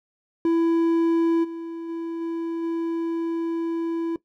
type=tone with level steps; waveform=triangle; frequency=332.3 Hz; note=E4; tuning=14 cents sharp; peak=-15 / -28 / -25 / -23 / -21 dBFS; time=0.45-4.16 s; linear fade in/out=2 ms; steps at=1.43 / 1.88 / 2.2 / 2.62 s; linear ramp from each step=20 ms; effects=noise-tail reverb RT60 0.1 s tail -17 dB re dry